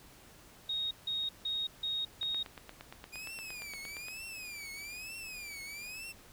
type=tone bursts; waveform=sine; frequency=3744 Hz; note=A#7; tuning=7 cents sharp; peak=-32 dBFS; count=5; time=0.69-2.43 s; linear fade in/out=5 ms; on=220 ms; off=160 ms
type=click train; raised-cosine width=0.3 ms; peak=-29 dBFS; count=17; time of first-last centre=2.23-4.084 s; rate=8.63 Hz
type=tone with vibrato; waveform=sawtooth; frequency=2435 Hz; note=D#7; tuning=38 cents flat; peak=-39 dBFS; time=3.12-6.13 s; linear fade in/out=20 ms; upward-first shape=triangle; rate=1.1 Hz; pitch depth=200 cents each way
effects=pink hiss -57 dBFS RMS until 6.32 s